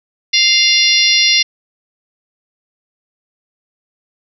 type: harmonic tone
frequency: 698.5 Hz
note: F5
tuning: in tune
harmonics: 3 / 4 / 5 / 6 / 7 / 8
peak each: -16 / -16 / -16 / -16 / -16 / -16 dBFS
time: 0.33-1.43 s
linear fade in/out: 10 ms
effects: none